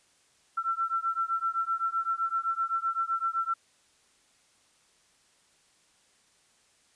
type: beating tone pair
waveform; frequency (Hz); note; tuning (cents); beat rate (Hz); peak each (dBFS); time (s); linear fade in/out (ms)
sine; 1342 / 1349.8; E6 / E6; +31 / +41; 7.8; -30; 0.57-3.54; 10
effects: white hiss -65 dBFS RMS until 6.95 s + resampled to 22050 Hz